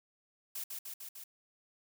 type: noise with echo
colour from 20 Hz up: blue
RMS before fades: -40 dBFS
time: 0.55-0.64 s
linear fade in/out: 5 ms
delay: 150 ms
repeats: 4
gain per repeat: -2 dB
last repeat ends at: 1.24 s
effects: none